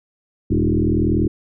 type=tone with frequency modulation; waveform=sine; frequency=205.4 Hz; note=G#3; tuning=19 cents flat; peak=-14 dBFS; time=0.5-1.28 s; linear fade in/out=10 ms; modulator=40.2 Hz; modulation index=4; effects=none